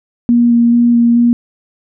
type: tone with vibrato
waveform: sine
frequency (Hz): 236.8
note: A#3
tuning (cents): +27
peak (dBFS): -6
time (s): 0.29-1.33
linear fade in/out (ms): 0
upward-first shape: square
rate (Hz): 2.3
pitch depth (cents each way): 10
effects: none